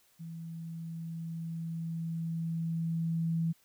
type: tone with level ramp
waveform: sine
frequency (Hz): 164.81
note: E3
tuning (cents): 0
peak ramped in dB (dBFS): -40 to -27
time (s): 0.19-3.53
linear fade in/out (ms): 20
effects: white hiss -67 dBFS RMS until 3.64 s